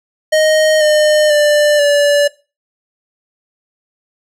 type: tone with pitch steps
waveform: square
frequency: 622.3 / 607.4 / 592.8 / 578.6 Hz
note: D#5 / D#5 / D5 / D5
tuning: 0 / -42 / +16 / -26 cents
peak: -9 dBFS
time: 0.32-2.28 s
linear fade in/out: 10 ms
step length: 490 ms
effects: noise-tail reverb RT60 0.3 s tail -19 dB re dry + low-pass 10000 Hz 12 dB/octave